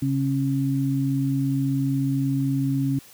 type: tone pair together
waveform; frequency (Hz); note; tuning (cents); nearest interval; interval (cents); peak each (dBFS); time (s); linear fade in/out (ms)
sine; 136.5 / 273; C#3 / C#4; -26 / -26; octave; 1200; -23; 0.02-2.99; 5
effects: white hiss -49 dBFS RMS until 3.13 s